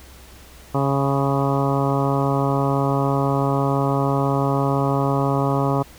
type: harmonic tone with a mistuned harmonic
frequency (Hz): 138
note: C#3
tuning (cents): -7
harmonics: 1 / 2 / 3 / 4 / 5 / 6 / 7 / 8 / 9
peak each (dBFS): -21 / -24 / -26 / -27 / -28 / -29 / -29 / -30 / -31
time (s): 0.74-5.83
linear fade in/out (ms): 10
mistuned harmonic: 7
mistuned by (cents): +30
effects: added 64 Hz sine -46 dBFS peak until 5.98 s + pink hiss -46 dBFS RMS until 5.98 s